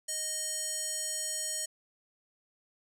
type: tone with band-pass filter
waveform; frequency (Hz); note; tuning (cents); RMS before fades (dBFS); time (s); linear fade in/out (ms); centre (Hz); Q
square; 620; D#5; -6; -35; 0.08-1.66; 10; 7900; 3.6
effects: none